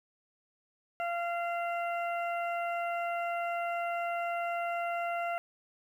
harmonic tone, 689 Hz, F5, 24 cents flat, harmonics 1 / 2 / 3 / 4, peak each -32 / -38 / -42 / -44 dBFS, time 1-5.38 s, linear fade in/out 0 ms, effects 10-bit

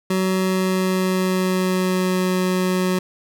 25% pulse tone with pitch glide, 187.5 to 184.07 Hz, F#3 to F#3, +23 to -9 cents, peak -14 dBFS, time 0.1-2.99 s, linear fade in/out 5 ms, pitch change -32 cents, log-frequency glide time 0.39-2.31 s, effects none

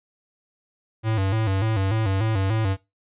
square tone with vibrato, 103.3 Hz, G#2, 9 cents flat, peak -21 dBFS, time 1.03-2.77 s, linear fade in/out 50 ms, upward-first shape square, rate 3.4 Hz, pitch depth 120 cents each way, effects noise-tail reverb RT60 0.2 s tail -18 dB re dry + resampled to 8000 Hz

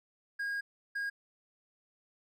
triangle tone bursts at uneven times, 1631 Hz, G#6, 32 cents flat, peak -31 dBFS, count 2, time 0.39-0.61 / 0.95-1.1 s, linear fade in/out 10 ms, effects none

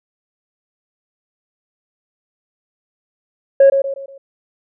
sine tone with echo, 548 Hz, C#5, 20 cents flat, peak -3 dBFS, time 3.6-3.7 s, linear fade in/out 5 ms, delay 120 ms, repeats 4, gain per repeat -8 dB, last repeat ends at 4.18 s, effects tanh soft clip ceiling -3 dBFS

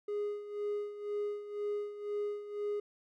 triangle tone with tremolo, 413.5 Hz, G#4, 8 cents flat, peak -29 dBFS, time 0.08-2.8 s, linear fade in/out 5 ms, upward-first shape sine, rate 2 Hz, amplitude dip 75%, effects tanh soft clip ceiling -26 dBFS

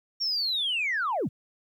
sine linear sweep, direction down, 5588 to 77.9 Hz, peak -24 dBFS, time 0.2-1.29 s, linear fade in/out 20 ms, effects tanh soft clip ceiling -21 dBFS + 11-bit

